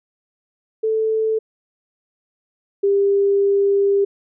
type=tone pair in turn; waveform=sine; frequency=440 / 398.7 Hz; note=A4 / G4; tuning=0 / +29 cents; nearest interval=major second; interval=171 cents; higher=first; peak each=-16 / -13 dBFS; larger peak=second; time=0.83-1.39 / 2.83-4.05 s; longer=second; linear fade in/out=10 ms; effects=none